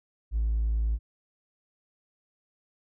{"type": "tone with hard clipping", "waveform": "sine", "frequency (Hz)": 55, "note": "A1", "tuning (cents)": 0, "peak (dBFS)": -24, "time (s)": [0.31, 0.99], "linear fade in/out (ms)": 50, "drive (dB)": 1, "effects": []}